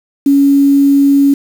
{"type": "tone with quantisation", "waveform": "sine", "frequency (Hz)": 279.6, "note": "C#4", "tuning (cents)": 15, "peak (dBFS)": -5, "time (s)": [0.26, 1.34], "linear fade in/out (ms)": 5, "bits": 5, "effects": []}